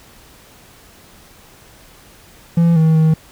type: tone with pitch steps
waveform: triangle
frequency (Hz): 168.7 / 159.7 / 158.5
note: E3 / D#3 / D#3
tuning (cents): +40 / +45 / +32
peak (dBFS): -7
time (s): 2.57-3.14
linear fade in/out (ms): 5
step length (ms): 190
effects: pink hiss -45 dBFS RMS until 3.31 s